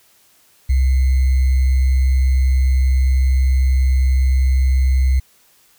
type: tone with sample-and-hold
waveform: sine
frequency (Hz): 65.2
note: C2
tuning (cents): -5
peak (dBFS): -11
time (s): 0.69-5.2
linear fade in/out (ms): 10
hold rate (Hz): 2100
effects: white hiss -54 dBFS RMS until 5.78 s